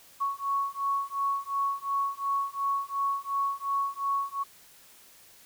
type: beating tone pair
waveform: sine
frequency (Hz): 1108.7 / 1111.5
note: C#6 / C#6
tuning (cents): 0 / +4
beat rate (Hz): 2.8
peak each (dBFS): -30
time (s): 0.2-4.44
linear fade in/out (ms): 20
effects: white hiss -55 dBFS RMS until 5.45 s